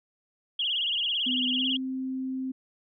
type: tone with vibrato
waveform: sine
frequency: 3065 Hz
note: G7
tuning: 40 cents flat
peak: -25 dBFS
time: 0.59-1.77 s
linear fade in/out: 5 ms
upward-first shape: sine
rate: 18 Hz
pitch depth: 160 cents each way
type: tone with pitch glide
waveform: sine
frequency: 252.8 to 261.3 Hz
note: B3 to C4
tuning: +41 to -2 cents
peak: -29 dBFS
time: 1.26-2.52 s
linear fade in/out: 10 ms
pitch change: +57 cents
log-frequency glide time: 1.52-1.7 s
effects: none